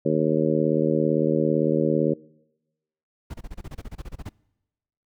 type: harmonic tone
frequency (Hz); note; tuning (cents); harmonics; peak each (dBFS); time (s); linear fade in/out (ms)
77.78; D#2; 0; 2 / 3 / 4 / 5 / 6 / 7; -26 / -26 / -26 / -26 / -26 / -26; 0.05-2.14; 10
type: noise bursts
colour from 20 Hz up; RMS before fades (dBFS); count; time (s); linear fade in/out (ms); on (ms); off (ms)
brown; -34; 15; 3.3-4.294; 10; 42; 26
effects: noise-tail reverb RT60 1.0 s tail -24 dB re dry